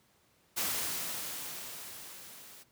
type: noise with level ramp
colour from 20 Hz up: white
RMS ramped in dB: -32 to -53 dBFS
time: 0.56-2.64 s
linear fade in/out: 20 ms
effects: pink hiss -68 dBFS RMS until 2.71 s + high-pass 80 Hz 12 dB/octave